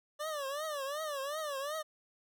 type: tone with vibrato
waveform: 25% pulse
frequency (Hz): 583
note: D5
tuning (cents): -13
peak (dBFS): -32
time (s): 0.19-1.83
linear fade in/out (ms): 20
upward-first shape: triangle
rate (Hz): 2.7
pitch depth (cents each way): 170
effects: none